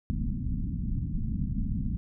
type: low-pass noise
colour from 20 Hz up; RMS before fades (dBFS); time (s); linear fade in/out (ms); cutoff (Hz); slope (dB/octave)
pink; -30; 0.1-1.97; 0; 250; 48
effects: none